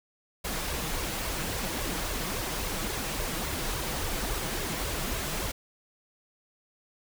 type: noise with flanger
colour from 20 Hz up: pink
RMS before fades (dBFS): -32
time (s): 0.44-5.52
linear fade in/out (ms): 10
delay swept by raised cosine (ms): 1.8 to 6.3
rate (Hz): 3.6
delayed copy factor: +0.65
effects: none